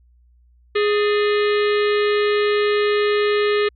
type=harmonic tone with a mistuned harmonic; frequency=415.3 Hz; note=G#4; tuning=in tune; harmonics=1 / 3 / 4 / 5 / 6 / 7 / 8 / 9 / 10; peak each=-16 / -26 / -28 / -30 / -32 / -33 / -34 / -35 / -36 dBFS; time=0.75-3.69 s; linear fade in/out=10 ms; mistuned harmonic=4; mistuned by=+120 cents; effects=added 60 Hz sine -51 dBFS peak until 3.75 s

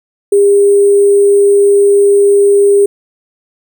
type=tone with sample-and-hold; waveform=sine; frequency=403.1 Hz; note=G4; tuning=48 cents sharp; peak=-4 dBFS; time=0.32-2.86 s; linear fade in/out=5 ms; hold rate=8820 Hz; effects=none

